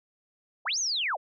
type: linear two-way sweep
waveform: sine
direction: up then down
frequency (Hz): 466.2 to 6645 to 466.2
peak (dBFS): -26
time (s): 0.65-1.17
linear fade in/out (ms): 20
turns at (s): 0.79
effects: none